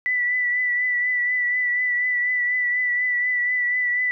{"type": "tone with vibrato", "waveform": "sine", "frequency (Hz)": 1975.5, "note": "B6", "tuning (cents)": 0, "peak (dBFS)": -19, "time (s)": [0.06, 4.11], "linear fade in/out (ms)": 0, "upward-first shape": "triangle", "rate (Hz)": 4.1, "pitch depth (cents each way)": 30, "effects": []}